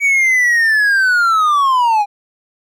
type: linear sweep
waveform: triangle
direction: down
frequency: 2274 to 802 Hz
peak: -8 dBFS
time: 0-2.06 s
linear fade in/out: 50 ms
effects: none